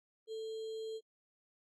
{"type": "tone with sample-and-hold", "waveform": "sine", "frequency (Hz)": 442, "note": "A4", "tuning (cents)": 8, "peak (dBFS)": -39, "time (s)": [0.27, 1.01], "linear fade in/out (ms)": 50, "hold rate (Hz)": 3675, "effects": ["low-pass 6000 Hz 12 dB/octave", "AAC 32 kbps"]}